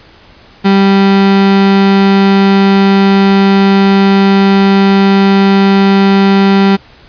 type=tone; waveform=35% pulse; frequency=196 Hz; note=G3; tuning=in tune; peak=-3 dBFS; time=0.64-6.77 s; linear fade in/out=20 ms; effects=pink hiss -40 dBFS RMS until 7.08 s + resampled to 11025 Hz